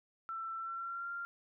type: tone with pitch glide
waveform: sine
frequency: 1337 to 1389 Hz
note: E6 to F6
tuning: +24 to -10 cents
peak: -38 dBFS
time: 0.29-1.25 s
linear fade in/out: 0 ms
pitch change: +66 cents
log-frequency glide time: 0.57-1.11 s
effects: none